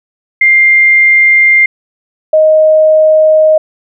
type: tone pair in turn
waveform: sine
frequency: 2100 / 624.3 Hz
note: C7 / D#5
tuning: +6 / +6 cents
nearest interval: octave + major sixth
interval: 2100 cents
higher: first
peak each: -3 dBFS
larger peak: neither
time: 0.41-1.66 / 2.33-3.58 s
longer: neither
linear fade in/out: 5 ms
effects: none